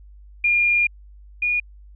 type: tone pair in turn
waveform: sine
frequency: 2413 / 2441 Hz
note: D7 / D#7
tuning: +46 / -34 cents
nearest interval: unison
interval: 20 cents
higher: second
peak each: -15 / -18 dBFS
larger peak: first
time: 0.44-0.87 / 1.42-1.6 s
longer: first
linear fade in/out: 5 ms
effects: added 50 Hz sine -42 dBFS peak until 1.95 s